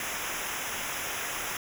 pink noise with comb filter, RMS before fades -34 dBFS, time 0-1.57 s, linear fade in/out 2 ms, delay 0.23 ms, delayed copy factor -0.85, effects none

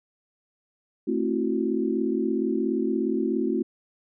sine chord, F# half-diminished seventh, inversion first, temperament just, 222 / 266.4 / 333 / 370 Hz, A3 / C4 / E4 / F#4, +16 / +31 / +18 / 0 cents, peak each -28 dBFS, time 1.07-3.63 s, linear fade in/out 10 ms, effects none

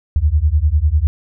sine beating tone pair, 71 / 81 Hz, C#2 / E2, +42 / -30 cents, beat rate 10 Hz, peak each -14 dBFS, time 0.16-1.07 s, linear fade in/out 0 ms, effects none

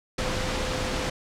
sine tone in noise, 513 Hz, C5, 34 cents flat, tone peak -34 dBFS, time 0.18-1.1 s, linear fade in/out 5 ms, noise pink, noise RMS -28 dBFS, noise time 0.18-1.1 s, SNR -9 dB, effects low-pass 6000 Hz 12 dB/octave

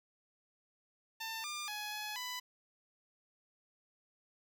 10% pulse tone with pitch steps, 896 / 1199 / 840 / 845 / 996 Hz, A5 / D6 / G#5 / G#5 / B5, +31 / +36 / +19 / +30 / +14 cents, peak -31 dBFS, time 1.2-2.4 s, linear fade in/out 10 ms, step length 240 ms, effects none

